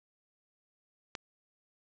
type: click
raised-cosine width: 0.2 ms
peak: -20 dBFS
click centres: 1.152 s
effects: resampled to 16000 Hz + 10-bit